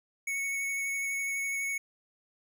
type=tone with vibrato; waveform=square; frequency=2215 Hz; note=C#7; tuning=2 cents flat; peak=-31 dBFS; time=0.27-1.78 s; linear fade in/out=5 ms; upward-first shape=sine; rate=12 Hz; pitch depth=12 cents each way; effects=none